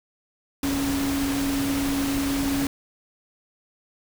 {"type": "tone in noise", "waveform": "sine", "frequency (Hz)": 277.2, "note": "C#4", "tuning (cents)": 0, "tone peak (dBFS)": -23, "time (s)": [0.63, 2.67], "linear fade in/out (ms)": 2, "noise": "pink", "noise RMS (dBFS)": -30, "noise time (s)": [0.63, 2.67], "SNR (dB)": 4, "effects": []}